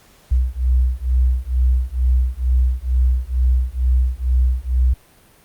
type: beating tone pair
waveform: sine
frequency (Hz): 61.7 / 63.9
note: B1 / C2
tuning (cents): -1 / -40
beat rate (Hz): 2.2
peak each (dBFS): -17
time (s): 0.31-4.94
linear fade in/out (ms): 10
effects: pink hiss -51 dBFS RMS until 5.44 s + Opus 48 kbps